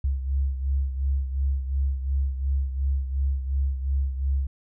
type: beating tone pair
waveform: sine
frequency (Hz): 67.4 / 70.2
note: C#2 / C#2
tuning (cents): -48 / +22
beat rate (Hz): 2.8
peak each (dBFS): -23 / -30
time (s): 0.04-4.47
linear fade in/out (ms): 5
effects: none